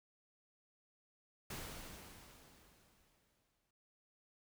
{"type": "noise with exponential decay", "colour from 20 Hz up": "pink", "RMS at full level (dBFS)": -45, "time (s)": [1.5, 3.71], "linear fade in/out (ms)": 5, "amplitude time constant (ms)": 480, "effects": []}